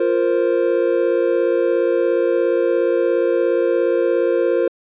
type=chord; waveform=triangle; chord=F suspended fourth; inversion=none; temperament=equal; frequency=349.2 / 466.2 / 523.3 Hz; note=F4 / Bb4 / C5; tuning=0 / 0 / 0 cents; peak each=-17 dBFS; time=0-4.68 s; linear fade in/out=5 ms; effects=resampled to 8000 Hz